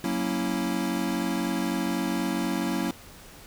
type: chord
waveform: square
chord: F# dominant seventh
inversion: none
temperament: equal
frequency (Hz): 185 / 233.1 / 277.2 / 329.6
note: F#3 / A#3 / C#4 / E4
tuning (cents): 0 / 0 / 0 / 0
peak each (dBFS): -32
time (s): 0.04-2.91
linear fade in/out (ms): 2
effects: pink hiss -48 dBFS RMS until 3.46 s